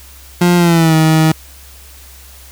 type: tone with pitch glide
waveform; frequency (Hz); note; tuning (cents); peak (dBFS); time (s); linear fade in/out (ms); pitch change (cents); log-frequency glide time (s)
30% pulse; 175.8 to 158.44; F3 to D#3; +12 to +32; -5; 0.41-1.32; 5; -180; 0.56-0.95
effects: added 66 Hz sine -38 dBFS peak until 2.51 s + white hiss -40 dBFS RMS until 2.51 s